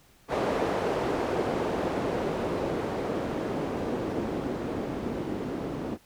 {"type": "noise with low-pass filter sweep", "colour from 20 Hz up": "blue", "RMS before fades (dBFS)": -30, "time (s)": [0.28, 5.98], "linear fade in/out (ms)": 50, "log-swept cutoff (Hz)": [540, 280], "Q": 1.2, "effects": ["pink hiss -60 dBFS RMS until 6.05 s"]}